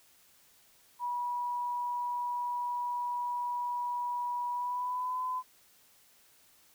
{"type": "tone with pitch glide", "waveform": "sine", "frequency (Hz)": [972, 1013.3], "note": ["B5", "B5"], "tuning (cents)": [-28, 44], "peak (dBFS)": -31, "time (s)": [0.99, 5.43], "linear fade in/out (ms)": 50, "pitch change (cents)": 72, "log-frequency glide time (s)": [4.5, 5.21], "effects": ["white hiss -63 dBFS RMS until 6.74 s"]}